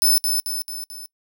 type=tone with echo; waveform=10% pulse; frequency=5270 Hz; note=E8; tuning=1 cent flat; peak=-8 dBFS; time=0.02-0.18 s; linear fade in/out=0 ms; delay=220 ms; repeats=4; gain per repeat=-5 dB; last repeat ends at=1.06 s; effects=noise-tail reverb RT60 0.1 s tail -23 dB re dry